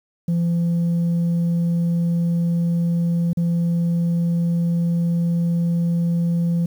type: tone with dropouts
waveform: sine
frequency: 170.3 Hz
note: F3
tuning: 43 cents flat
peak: -14 dBFS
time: 0.28-6.66 s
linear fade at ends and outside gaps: 5 ms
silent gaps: 3.332-3.371 s
effects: tanh soft clip ceiling -16 dBFS + 8-bit